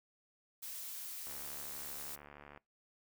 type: noise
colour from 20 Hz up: blue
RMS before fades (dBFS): -45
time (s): 0.62-2.16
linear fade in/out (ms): 10
type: click train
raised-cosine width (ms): 0.5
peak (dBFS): -37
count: 96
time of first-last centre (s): 1.27-2.575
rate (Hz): 72.8
effects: noise-tail reverb RT60 0.2 s tail -22 dB re dry